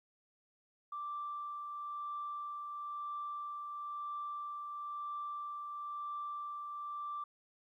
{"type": "tone with tremolo", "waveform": "sine", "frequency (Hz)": 1174, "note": "D6", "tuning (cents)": -1, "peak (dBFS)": -37, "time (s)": [0.92, 7.24], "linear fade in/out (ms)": 5, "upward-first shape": "triangle", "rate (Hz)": 1, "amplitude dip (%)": 35, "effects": ["tanh soft clip ceiling -33 dBFS", "13-bit"]}